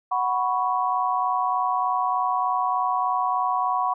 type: chord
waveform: sine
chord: F# suspended fourth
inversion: none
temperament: just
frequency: 740 / 986.7 / 1110 Hz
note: F#5 / B5 / C#6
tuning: 0 / -2 / +2 cents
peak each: -25 / -25 / -25 dBFS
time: 0.11-3.94 s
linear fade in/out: 10 ms
effects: none